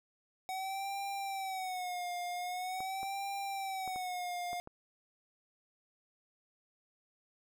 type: tone with vibrato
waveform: square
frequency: 749 Hz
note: F#5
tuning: 21 cents sharp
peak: -37 dBFS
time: 0.49-4.6 s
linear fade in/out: 0 ms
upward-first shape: sine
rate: 0.44 Hz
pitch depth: 99 cents each way
type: clicks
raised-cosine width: 1 ms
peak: -33 dBFS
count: 6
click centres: 2.805 / 3.031 / 3.877 / 3.96 / 4.531 / 4.674 s
effects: none